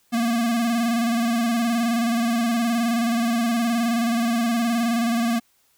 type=tone with vibrato; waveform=square; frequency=233.1 Hz; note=A#3; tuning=in tune; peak=-20 dBFS; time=0.12-5.4 s; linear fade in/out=20 ms; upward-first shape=square; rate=19 Hz; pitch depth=42 cents each way; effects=white hiss -63 dBFS RMS until 5.77 s